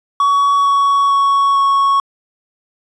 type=tone with pitch steps; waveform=triangle; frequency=1126 / 1119.5 / 1113.1 / 1106.7 Hz; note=C#6 / C#6 / C#6 / C#6; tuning=+27 / +17 / +7 / -3 cents; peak=-8 dBFS; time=0.2-2 s; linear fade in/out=2 ms; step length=450 ms; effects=resampled to 22050 Hz